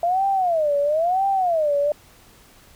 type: tone with vibrato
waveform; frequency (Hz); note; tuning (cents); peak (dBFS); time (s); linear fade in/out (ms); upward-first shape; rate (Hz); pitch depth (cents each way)
sine; 670; E5; +28; -17; 0.03-1.92; 2; sine; 1; 280
effects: pink hiss -51 dBFS RMS until 2.75 s